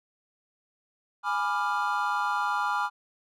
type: chord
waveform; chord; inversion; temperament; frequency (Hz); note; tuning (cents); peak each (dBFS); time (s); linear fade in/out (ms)
triangle; G# diminished seventh; none; equal with one note detuned; 830.6 / 987.8 / 1188.3 / 1396.9; G#5 / B5 / D6 / F6; 0 / 0 / +20 / 0; -29; 1.23-2.9; 50
effects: none